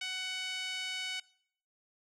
5% pulse tone with band-pass filter, 746 Hz, F#5, 14 cents sharp, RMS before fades -38 dBFS, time 0.01-1.2 s, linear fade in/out 5 ms, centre 2600 Hz, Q 1.7, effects noise-tail reverb RT60 0.6 s tail -21 dB re dry

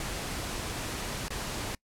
pink noise with dropouts, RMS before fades -35 dBFS, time 0-1.75 s, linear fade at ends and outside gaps 2 ms, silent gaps 1.283-1.304 s, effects noise-tail reverb RT60 0.1 s tail -25 dB re dry + low-pass 11000 Hz 12 dB/octave

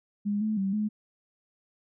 sine tone with pitch steps, 205 / 216 / 194 / 212 Hz, G#3 / A3 / G3 / G#3, -22 / -32 / -18 / +36 cents, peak -25 dBFS, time 0.25-0.89 s, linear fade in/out 20 ms, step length 160 ms, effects none

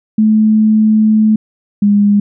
sine tone pair in turn, 216.4 / 204.3 Hz, A3 / G#3, -29 / -28 cents, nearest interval minor second, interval 99 cents, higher first, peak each -6 dBFS, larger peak neither, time 0.18-1.36 / 1.82-2.2 s, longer first, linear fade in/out 5 ms, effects none

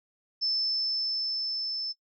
sine tone with level ramp, 5274 Hz, E8, in tune, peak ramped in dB -25 to -31 dBFS, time 0.41-1.93 s, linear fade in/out 20 ms, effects noise-tail reverb RT60 0.1 s tail -17 dB re dry

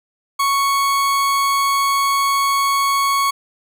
40% pulse tone, 1108.7 Hz, C#6, in tune, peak -14 dBFS, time 0.39-3.31 s, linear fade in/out 10 ms, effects none

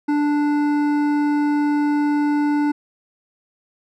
sine tone with hard clipping, 293.7 Hz, D4, in tune, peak -18 dBFS, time 0.08-2.72 s, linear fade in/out 10 ms, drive 11 dB, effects none

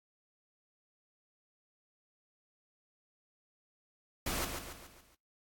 pink noise with echo, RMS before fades -35 dBFS, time 4.26-4.45 s, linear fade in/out 5 ms, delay 140 ms, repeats 5, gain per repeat -6 dB, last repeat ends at 5.15 s, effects noise-tail reverb RT60 0.3 s tail -26 dB re dry + AAC 64 kbps

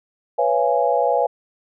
sine chord, C# dominant seventh, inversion third, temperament equal with one note detuned, 493.9 / 554.4 / 680.5 / 830.6 Hz, B4 / C#5 / E#5 / G#5, 0 / 0 / -45 / 0 cents, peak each -21 dBFS, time 0.38-1.27 s, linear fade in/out 10 ms, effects none

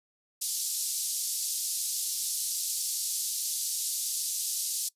white band-pass noise, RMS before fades -32 dBFS, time 0.41-4.89 s, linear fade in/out 10 ms, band 4400 to 12000 Hz, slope 24 dB/octave, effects noise-tail reverb RT60 0.1 s tail -21 dB re dry + resampled to 32000 Hz

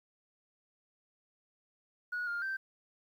sine tone with pitch steps, 1457 / 1407 / 1560 Hz, F#6 / F6 / G6, -27 / +12 / -9 cents, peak -32 dBFS, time 2.12-2.57 s, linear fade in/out 10 ms, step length 150 ms, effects tanh soft clip ceiling -30 dBFS + 11-bit

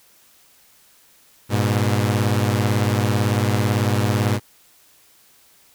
sawtooth beating tone pair, 102.4 / 120.4 Hz, G#2 / B2, -24 / -44 cents, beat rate 18 Hz, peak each -15 / -17 dBFS, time 1.49-4.4 s, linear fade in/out 50 ms, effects white hiss -54 dBFS RMS until 5.74 s

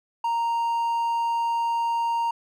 triangle tone, 930 Hz, A#5, 4 cents flat, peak -20 dBFS, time 0.24-2.31 s, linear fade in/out 5 ms, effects none

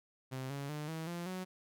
sawtooth tone with pitch steps, 130.81 / 140.2 / 150.26 / 161.05 / 172.6 / 184.99 Hz, C3 / C#3 / D3 / E3 / F3 / F#3, 0 / +20 / +40 / -40 / -20 / 0 cents, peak -35 dBFS, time 0.31-1.45 s, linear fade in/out 20 ms, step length 190 ms, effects none

